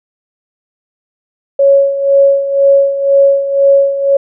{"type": "tone with tremolo", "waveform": "sine", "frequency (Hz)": 554.4, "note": "C#5", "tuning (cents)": 0, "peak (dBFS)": -3, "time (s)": [1.59, 4.17], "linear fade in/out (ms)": 5, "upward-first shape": "sine", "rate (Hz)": 2, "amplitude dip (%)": 70, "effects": []}